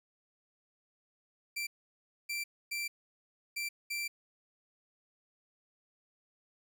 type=tone bursts at uneven times; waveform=sawtooth; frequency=2349 Hz; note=D7; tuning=in tune; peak=-31 dBFS; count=5; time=1.56-1.67 / 2.29-2.44 / 2.71-2.88 / 3.56-3.69 / 3.9-4.08 s; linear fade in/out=10 ms; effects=none